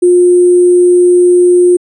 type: tone with sample-and-hold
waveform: sine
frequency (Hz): 355.9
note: F4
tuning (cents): +33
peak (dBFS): -3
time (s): 0.02-1.77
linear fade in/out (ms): 10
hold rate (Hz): 8820
effects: resampled to 24000 Hz